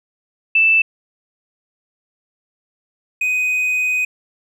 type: tone pair in turn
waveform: sine / triangle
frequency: 2645 / 2501 Hz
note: E7 / D#7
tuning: +5 / +8 cents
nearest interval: minor second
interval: 97 cents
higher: first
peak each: -10 / -14 dBFS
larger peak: first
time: 0.55-0.82 / 3.21-4.05 s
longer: second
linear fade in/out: 5 ms
effects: none